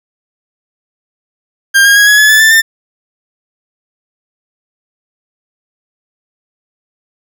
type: tone with pitch steps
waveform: 40% pulse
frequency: 1599 / 1626 / 1653.5 / 1681.4 / 1709.8 / 1738.7 / 1768.1 / 1797.9 Hz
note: G6 / G#6 / G#6 / G#6 / G#6 / A6 / A6 / A6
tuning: +34 / -37 / -8 / +21 / +50 / -21 / +8 / +37 cents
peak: -3 dBFS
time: 1.74-2.62 s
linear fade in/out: 20 ms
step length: 110 ms
effects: none